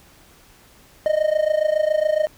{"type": "tone with amplitude modulation", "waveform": "triangle", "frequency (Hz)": 616, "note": "D#5", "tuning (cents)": -17, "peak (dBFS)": -11, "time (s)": [1.06, 2.27], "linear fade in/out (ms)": 0, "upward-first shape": "sine", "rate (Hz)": 27.2, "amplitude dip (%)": 85, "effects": ["pink hiss -51 dBFS RMS until 2.37 s"]}